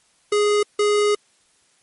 square tone pair in turn, 415.3 / 415.3 Hz, G#4 / G#4, 0 / 0 cents, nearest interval unison, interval 0 cents, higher neither, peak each -16 dBFS, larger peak neither, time 0.32-0.63 / 0.79-1.15 s, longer second, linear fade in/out 5 ms, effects white hiss -60 dBFS RMS until 1.82 s + MP3 48 kbps

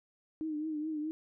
sine tone with vibrato, 308.1 Hz, D#4, 17 cents flat, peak -33 dBFS, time 0.41-1.11 s, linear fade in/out 0 ms, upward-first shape triangle, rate 4.7 Hz, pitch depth 69 cents each way, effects none

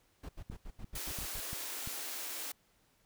brown noise bursts, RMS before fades -44 dBFS, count 9, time 0.23-1.403 s, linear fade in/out 10 ms, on 61 ms, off 78 ms
click train, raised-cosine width 5 ms, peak -31 dBFS, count 5, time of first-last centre 0.5-1.875 s, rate 2.91 Hz
white high-pass noise, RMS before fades -41 dBFS, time 0.95-2.52 s, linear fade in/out 5 ms, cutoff 250 Hz, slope 96 dB/octave
effects pink hiss -71 dBFS RMS until 3.05 s

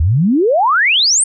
sine exponential sweep, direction up, 71.7 to 9190 Hz, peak -9 dBFS, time 0-1.24 s, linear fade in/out 5 ms, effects none

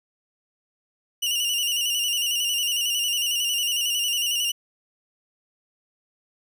sawtooth tone with vibrato, 2878 Hz, F#7, 49 cents flat, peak -19 dBFS, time 1.22-4.52 s, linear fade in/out 10 ms, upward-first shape square, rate 11 Hz, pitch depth 48 cents each way, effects none

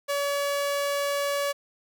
sawtooth tone, 568 Hz, C#5, 42 cents sharp, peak -21 dBFS, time 0.08-1.53 s, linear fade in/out 20 ms, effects 10-bit

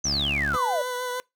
15% pulse tone, 71 Hz, C#2, 42 cents sharp, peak -23 dBFS, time 0.04-0.57 s, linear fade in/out 20 ms
sine exponential sweep, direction down, 6270 to 554.4 Hz, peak -23 dBFS, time 0.04-0.82 s, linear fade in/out 5 ms
20% pulse tone with vibrato, 498.3 Hz, B4, 15 cents sharp, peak -23 dBFS, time 0.54-1.2 s, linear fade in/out 0 ms, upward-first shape triangle, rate 6.6 Hz, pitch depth 25 cents each way
effects noise-tail reverb RT60 0.2 s tail -24 dB re dry

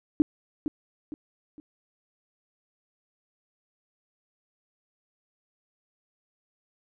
sine tone with echo, 300.4 Hz, D4, 39 cents sharp, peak -15 dBFS, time 0.2-0.22 s, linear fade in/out 0 ms, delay 460 ms, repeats 3, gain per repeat -9 dB, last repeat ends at 1.6 s, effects none

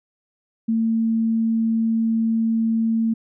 sine tone, 225.5 Hz, A3, 43 cents sharp, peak -17 dBFS, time 0.68-3.14 s, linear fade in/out 10 ms, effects none

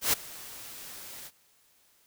white noise with ADSR envelope, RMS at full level -23 dBFS, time 0.01-1.31 s, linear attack 120 ms, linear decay 12 ms, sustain -21 dB, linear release 48 ms, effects white hiss -65 dBFS RMS until 2.06 s

